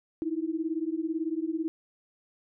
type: beating tone pair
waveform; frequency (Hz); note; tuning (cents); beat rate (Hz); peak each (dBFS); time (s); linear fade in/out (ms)
sine; 313.4 / 331.4; D#4 / E4; +13 / +9; 18; -31; 0.22-1.68; 0
effects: none